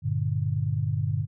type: chord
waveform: sine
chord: G minor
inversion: none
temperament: just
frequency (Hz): 98 / 117.6 / 147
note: G2 / Bb2 / D3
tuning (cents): 0 / +16 / +2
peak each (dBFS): -28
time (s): 0.02-1.27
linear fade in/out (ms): 50
effects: none